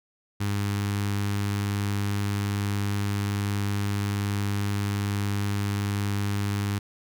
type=tone with notch filter; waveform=sawtooth; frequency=101.2 Hz; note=G#2; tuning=44 cents flat; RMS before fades=-27 dBFS; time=0.4-6.79 s; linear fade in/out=10 ms; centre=580 Hz; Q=1.1; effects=none